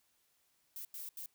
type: noise bursts at uneven times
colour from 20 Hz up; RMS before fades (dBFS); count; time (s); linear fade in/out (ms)
violet; -45; 3; 0.76-0.85 / 0.94-1.09 / 1.17-1.26; 2
effects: white hiss -75 dBFS RMS until 1.34 s